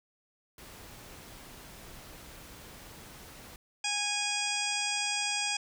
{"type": "noise", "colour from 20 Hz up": "pink", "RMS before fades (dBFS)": -49, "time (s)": [0.58, 3.56], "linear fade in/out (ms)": 2}
{"type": "harmonic tone", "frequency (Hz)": 824, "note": "G#5", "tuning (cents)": -14, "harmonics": [1, 2, 3, 4, 6, 7, 8, 9, 10], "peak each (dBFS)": [-38, -42, -34, -37, -36, -41, -41, -41, -41], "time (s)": [3.84, 5.57], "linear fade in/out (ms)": 5}
{"effects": []}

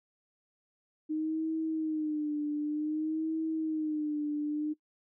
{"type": "tone with vibrato", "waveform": "sine", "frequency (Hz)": 307.9, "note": "D#4", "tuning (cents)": -18, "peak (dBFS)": -29, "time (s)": [1.09, 4.74], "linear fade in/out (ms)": 20, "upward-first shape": "sine", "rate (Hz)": 0.54, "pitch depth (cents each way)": 67, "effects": ["noise-tail reverb RT60 0.1 s tail -20 dB re dry"]}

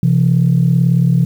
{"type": "tone pair together", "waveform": "sine", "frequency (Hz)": [130.81, 169.05], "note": ["C3", "E3"], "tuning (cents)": [0, 44], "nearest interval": "major third", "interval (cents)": 444, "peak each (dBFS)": -11, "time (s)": [0.03, 1.25], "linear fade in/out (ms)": 2, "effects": ["tanh soft clip ceiling -3 dBFS", "7-bit"]}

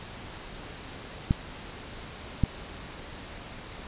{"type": "clicks", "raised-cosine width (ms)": 5, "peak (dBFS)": -9, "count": 2, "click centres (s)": [1.309, 2.437], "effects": ["pink hiss -42 dBFS RMS until 3.87 s", "resampled to 8000 Hz"]}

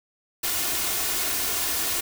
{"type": "noise with comb filter", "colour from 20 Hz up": "white", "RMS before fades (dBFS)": -26, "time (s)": [0.43, 2.01], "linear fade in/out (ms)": 10, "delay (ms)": 2.8, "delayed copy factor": 0.5, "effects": []}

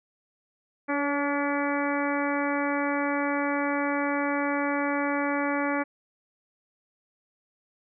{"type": "harmonic tone with a mistuned harmonic", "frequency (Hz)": 286.1, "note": "D4", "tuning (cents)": -45, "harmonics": [1, 2, 3, 4, 5, 6, 7, 8], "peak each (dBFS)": [-28, -31, -33, -34, -35, -36, -36, -37], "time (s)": [0.88, 5.84], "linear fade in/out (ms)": 20, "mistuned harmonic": 2, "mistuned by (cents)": -18, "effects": []}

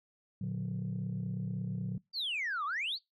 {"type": "chord", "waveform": "sine", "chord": "Bb augmented", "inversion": "none", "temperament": "just", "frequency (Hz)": [116.54, 145.68, 182.1], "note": ["Bb2", "D3", "F#3"], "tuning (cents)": [0, -14, -27], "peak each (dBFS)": [-37, -38, -35], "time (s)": [0.41, 1.98], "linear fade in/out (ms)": 5}
{"type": "exponential two-way sweep", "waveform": "sine", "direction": "down then up", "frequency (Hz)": [4776, 1108.7, 4776], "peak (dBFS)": -31, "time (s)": [2.13, 2.99], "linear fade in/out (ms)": 50, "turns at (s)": 2.65}
{"effects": ["noise-tail reverb RT60 0.2 s tail -25 dB re dry", "tanh soft clip ceiling -29 dBFS"]}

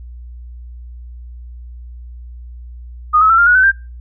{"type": "tone with pitch steps", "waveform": "sine", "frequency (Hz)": [1234, 1286.4, 1341, 1398, 1457.3, 1519.2, 1583.7], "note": ["D#6", "E6", "E6", "F6", "F#6", "F#6", "G6"], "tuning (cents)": [-15, -43, 29, 1, -27, 45, 17], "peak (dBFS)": -7, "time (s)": [3.13, 3.718], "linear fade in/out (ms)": 20, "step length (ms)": 84, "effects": ["noise-tail reverb RT60 0.3 s tail -23 dB re dry", "added 60 Hz sine -30 dBFS peak until 4 s"]}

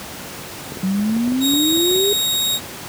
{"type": "clicks", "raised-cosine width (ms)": 2, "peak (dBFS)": -17, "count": 11, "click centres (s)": [0.721, 0.772, 1.095, 1.166, 1.277, 1.321, 1.537, 1.725, 1.774, 1.912, 1.962]}
{"type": "exponential sweep", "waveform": "sine", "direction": "up", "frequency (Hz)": [185, 415.3], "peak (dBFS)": -16, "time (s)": [0.83, 2.13], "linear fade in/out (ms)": 2}
{"type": "tone", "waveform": "sawtooth", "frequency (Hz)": 3765, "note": "A#7", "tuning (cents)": 16, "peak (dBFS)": -14, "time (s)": [1.4, 2.6], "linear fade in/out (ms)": 50}
{"effects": ["pink hiss -32 dBFS RMS until 2.88 s", "high-pass 100 Hz 12 dB/octave"]}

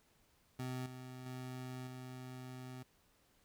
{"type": "tone with level steps", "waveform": "25% pulse", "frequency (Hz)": 127.8, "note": "C3", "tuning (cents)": -40, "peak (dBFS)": [-36, -44, -40, -43], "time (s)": [0.59, 2.83], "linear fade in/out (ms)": 5, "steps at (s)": [0.86, 1.26, 1.87], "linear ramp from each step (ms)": 2, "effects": ["pink hiss -72 dBFS RMS until 3.44 s"]}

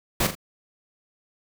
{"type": "noise with echo", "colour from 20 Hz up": "pink", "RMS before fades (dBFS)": -22, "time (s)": [0.2, 0.27], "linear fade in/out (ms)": 5, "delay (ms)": 41, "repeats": 2, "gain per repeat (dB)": -8, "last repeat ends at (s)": 0.352, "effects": []}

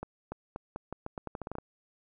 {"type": "accelerating click train", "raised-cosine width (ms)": 1, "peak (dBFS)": -23, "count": 14, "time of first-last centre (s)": [0.03, 1.585], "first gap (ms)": 290, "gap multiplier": 0.83, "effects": []}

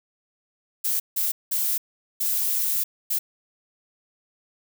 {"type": "noise bursts at uneven times", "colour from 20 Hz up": "violet", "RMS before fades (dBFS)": -24, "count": 5, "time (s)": [[0.84, 1], [1.16, 1.32], [1.51, 1.78], [2.2, 2.84], [3.1, 3.19]], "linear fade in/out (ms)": 10, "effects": []}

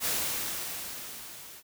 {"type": "noise with level ramp", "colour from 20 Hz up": "white", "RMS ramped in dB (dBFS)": [-28, -48], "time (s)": [0, 1.63], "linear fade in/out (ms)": 50, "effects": []}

